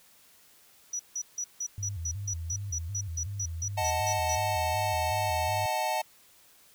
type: tone bursts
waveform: sine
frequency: 5870 Hz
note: F#8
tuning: 15 cents flat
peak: -30 dBFS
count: 16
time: 0.93-4.354 s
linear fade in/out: 5 ms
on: 64 ms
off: 160 ms
type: tone with vibrato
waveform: sine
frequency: 91.3 Hz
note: F#2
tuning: 23 cents flat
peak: -33 dBFS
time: 1.78-5.66 s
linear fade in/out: 0 ms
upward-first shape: square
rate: 2.7 Hz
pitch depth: 170 cents each way
type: chord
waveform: square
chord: D# diminished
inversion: none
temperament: equal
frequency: 622.3 / 740 / 880 Hz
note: D#5 / F#5 / A5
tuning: 0 / 0 / 0 cents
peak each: -34 / -33 / -31 dBFS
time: 3.77-6.02 s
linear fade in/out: 10 ms
effects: white hiss -59 dBFS RMS until 6.74 s